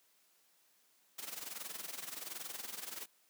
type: noise with amplitude modulation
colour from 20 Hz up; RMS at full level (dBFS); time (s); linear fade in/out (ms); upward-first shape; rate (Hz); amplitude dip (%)
white; -42; 1.18-3.06; 10; sine; 21.3; 75
effects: white hiss -71 dBFS RMS until 3.29 s + high-pass 200 Hz 12 dB/octave